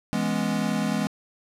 square chord, C# minor seventh, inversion first, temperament equal, 164.81 / 207.7 / 246.9 / 277.2 Hz, E3 / G#3 / B3 / C#4, 0 / 0 / 0 / 0 cents, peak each -31 / -27 / -30 / -33 dBFS, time 0.13-1.07 s, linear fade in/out 0 ms, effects low-pass 11000 Hz 12 dB/octave

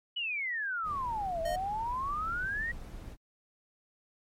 sine exponential two-way sweep, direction down then up, 2993 to 644 to 1924 Hz, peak -31 dBFS, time 0.16-2.72 s, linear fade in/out 10 ms, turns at 1.41 s
brown noise, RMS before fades -43 dBFS, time 0.83-3.17 s, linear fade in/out 50 ms
square tone, 619 Hz, D#5, 9 cents flat, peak -34 dBFS, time 1.45-1.56 s, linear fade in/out 5 ms
effects MP3 64 kbps

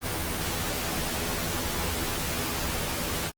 pink noise with comb filter, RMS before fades -30 dBFS, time 0.01-3.32 s, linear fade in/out 50 ms, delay 12 ms, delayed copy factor +0.7, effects Opus 24 kbps

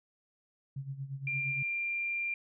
sine tone with tremolo, 136.7 Hz, C#3, 24 cents flat, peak -34 dBFS, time 0.76-1.63 s, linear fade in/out 5 ms, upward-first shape sine, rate 8.6 Hz, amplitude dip 75%
sine tone, 2383 Hz, D7, 25 cents sharp, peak -31 dBFS, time 1.27-2.34 s, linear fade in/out 2 ms
effects none

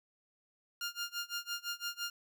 15% pulse tone with tremolo, 1406 Hz, F6, 11 cents sharp, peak -28 dBFS, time 0.81-2.1 s, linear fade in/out 2 ms, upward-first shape sine, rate 5.9 Hz, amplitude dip 95%, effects none

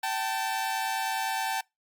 sawtooth tone pair together, 773.4 / 883 Hz, G5 / A5, -24 / +6 cents, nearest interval major second, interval 230 cents, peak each -27 dBFS, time 0.03-1.61 s, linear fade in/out 5 ms, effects noise-tail reverb RT60 0.2 s tail -25 dB re dry + Opus 48 kbps

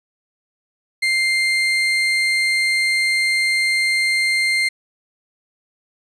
35% pulse tone, 2100 Hz, C7, 6 cents sharp, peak -14 dBFS, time 1.02-4.69 s, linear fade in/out 10 ms, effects resampled to 22050 Hz + 9-bit

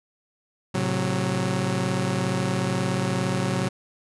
sawtooth chord, F# diminished, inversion first, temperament just, 111 / 133.2 / 185 Hz, A2 / C3 / F#3, +16 / +31 / 0 cents, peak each -26 / -23 / -22 dBFS, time 0.74-3.69 s, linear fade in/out 10 ms, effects resampled to 24000 Hz

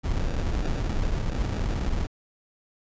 brown noise with sample-and-hold, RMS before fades -26 dBFS, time 0.03-2.07 s, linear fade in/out 20 ms, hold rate 1050 Hz, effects resampled to 16000 Hz

